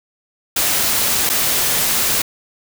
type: noise with dropouts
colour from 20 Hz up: white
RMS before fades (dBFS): -17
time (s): 0.56-2.22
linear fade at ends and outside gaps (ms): 5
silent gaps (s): 1.293-1.298
effects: none